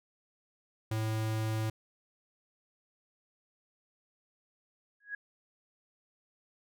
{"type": "tone", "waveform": "square", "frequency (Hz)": 109.9, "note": "A2", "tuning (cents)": -2, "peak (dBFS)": -31, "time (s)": [0.91, 1.7], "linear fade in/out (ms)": 5}
{"type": "tone with exponential growth", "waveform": "sine", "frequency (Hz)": 1661.2, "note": "G#6", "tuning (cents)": 0, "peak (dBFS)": -32, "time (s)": [5, 5.15], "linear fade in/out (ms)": 5, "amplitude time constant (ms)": 31}
{"effects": []}